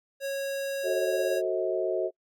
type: tone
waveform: square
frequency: 550 Hz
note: C#5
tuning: 14 cents flat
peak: -30 dBFS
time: 0.2-1.42 s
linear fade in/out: 50 ms
type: chord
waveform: sine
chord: F# diminished seventh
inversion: none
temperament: just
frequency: 370 / 444 / 532.8 / 639.4 Hz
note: F#4 / A4 / C5 / Eb5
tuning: 0 / +16 / +31 / +47 cents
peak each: -29 / -33 / -33 / -30 dBFS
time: 0.83-2.11 s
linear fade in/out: 50 ms
effects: noise-tail reverb RT60 0.1 s tail -25 dB re dry